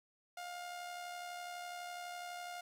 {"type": "tone with amplitude modulation", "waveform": "sawtooth", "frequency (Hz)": 708, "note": "F5", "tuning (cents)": 23, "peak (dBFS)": -38, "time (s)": [0.37, 2.61], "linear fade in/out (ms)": 5, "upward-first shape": "sine", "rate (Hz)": 72, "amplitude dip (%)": 40, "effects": ["low-pass 12000 Hz 12 dB/octave", "11-bit"]}